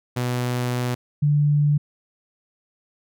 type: tone pair in turn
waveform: sawtooth / sine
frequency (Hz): 123.5 / 146.87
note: B2 / D3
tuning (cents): 0 / 0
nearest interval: minor third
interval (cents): 300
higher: second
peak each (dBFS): -18 / -15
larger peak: second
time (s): 0.16-0.95 / 1.22-1.78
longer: first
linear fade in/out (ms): 10
effects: none